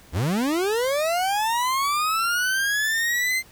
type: linear sweep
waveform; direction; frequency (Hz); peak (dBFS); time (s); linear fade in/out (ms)
40% pulse; up; 64.5 to 2093; -20; 0.12-3.43; 50
effects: pink hiss -51 dBFS RMS until 3.51 s